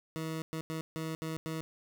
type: tone bursts at uneven times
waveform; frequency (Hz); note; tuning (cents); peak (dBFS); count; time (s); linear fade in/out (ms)
20% pulse; 160; D#3; +49; -30; 6; 0.16-0.42 / 0.53-0.61 / 0.7-0.81 / 0.96-1.15 / 1.22-1.37 / 1.46-1.61; 0
effects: none